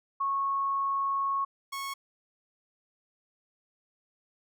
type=tone pair in turn; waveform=sine / sawtooth; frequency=1100 / 1100 Hz; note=C#6 / C#6; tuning=-14 / -14 cents; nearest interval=unison; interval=0 cents; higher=neither; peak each=-26 / -30 dBFS; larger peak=first; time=0.2-1.45 / 1.72-1.94 s; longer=first; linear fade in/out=10 ms; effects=none